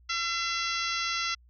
harmonic tone with a mistuned harmonic, 678 Hz, E5, 49 cents sharp, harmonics 2 / 3 / 4 / 5 / 6 / 7 / 8 / 9, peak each -33 / -35 / -36 / -37 / -38 / -38 / -39 / -40 dBFS, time 0.09-1.35 s, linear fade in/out 10 ms, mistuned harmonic 5, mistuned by -18 cents, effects added 60 Hz sine -55 dBFS peak until 1.49 s

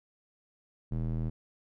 square tone with band-pass filter, 40.42 Hz, E1, 33 cents flat, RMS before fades -32 dBFS, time 0.91-1.3 s, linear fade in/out 10 ms, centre 140 Hz, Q 1.2, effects none

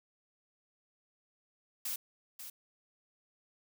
blue noise with echo, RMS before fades -37 dBFS, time 1.85-1.96 s, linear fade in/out 5 ms, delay 540 ms, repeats 1, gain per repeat -9 dB, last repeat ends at 2.5 s, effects none

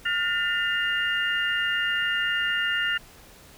sine tone cluster, 1423 / 1802 / 2009 / 2815 Hz, F6 / A6 / B6 / F7, +32 / +41 / +29 / +13 cents, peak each -27 / -27 / -35 / -28 dBFS, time 0.05-2.98 s, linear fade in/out 10 ms, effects pink hiss -50 dBFS RMS until 3.57 s

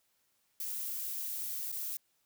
violet noise with dropouts, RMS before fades -38 dBFS, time 0.6-1.97 s, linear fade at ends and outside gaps 2 ms, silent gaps 1.718-1.724 s, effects white hiss -75 dBFS RMS until 2.25 s

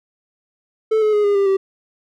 triangle tone with pitch steps, 438.4 / 427.6 / 417.2 / 406.9 / 396.9 / 387.2 Hz, A4 / A4 / G#4 / G#4 / G4 / G4, -6 / -49 / +8 / -35 / +22 / -21 cents, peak -11 dBFS, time 0.91-1.57 s, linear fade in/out 10 ms, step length 110 ms, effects none

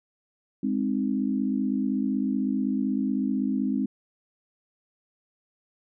sine chord, Ab major, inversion none, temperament equal with one note detuned, 205.7 / 261.6 / 311.1 Hz, Ab3 / C4 / Eb4, -16 / 0 / 0 cents, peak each -27 / -26 / -32 dBFS, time 0.63-3.86 s, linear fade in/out 5 ms, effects none

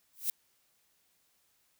violet noise with exponential growth, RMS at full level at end -27 dBFS, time 0.13-0.3 s, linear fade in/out 1 ms, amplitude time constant 35 ms, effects white hiss -72 dBFS RMS until 1.79 s

